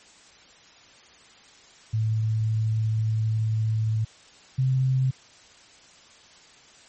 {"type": "tone pair in turn", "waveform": "sine", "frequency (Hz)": [110, 130.71], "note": ["A2", "C3"], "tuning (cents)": [0, -1], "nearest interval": "minor third", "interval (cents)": 299, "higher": "second", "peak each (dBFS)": [-21, -19], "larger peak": "second", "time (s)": [[1.93, 4.05], [4.58, 5.11]], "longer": "first", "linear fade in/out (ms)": 10, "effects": ["white hiss -52 dBFS RMS until 6.88 s", "MP3 32 kbps"]}